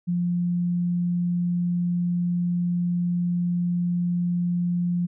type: tone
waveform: sine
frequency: 175.3 Hz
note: F3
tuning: 7 cents sharp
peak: -21 dBFS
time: 0.07-5.07 s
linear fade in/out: 20 ms
effects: none